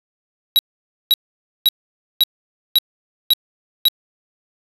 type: tone bursts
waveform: square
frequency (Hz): 3870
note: B7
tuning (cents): -36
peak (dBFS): -10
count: 7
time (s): 0.56-3.883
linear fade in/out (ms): 0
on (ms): 29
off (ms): 520
effects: resampled to 32000 Hz